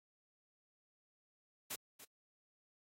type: noise with echo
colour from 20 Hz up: white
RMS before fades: -42 dBFS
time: 1.7-1.76 s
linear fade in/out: 10 ms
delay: 290 ms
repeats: 1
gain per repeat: -13 dB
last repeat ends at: 2.05 s
effects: high-pass 100 Hz 12 dB/octave + AAC 48 kbps